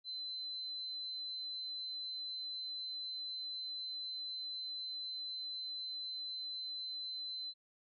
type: tone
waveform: sine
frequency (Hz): 4052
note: B7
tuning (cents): +44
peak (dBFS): -40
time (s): 0.04-7.54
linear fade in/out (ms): 50
effects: none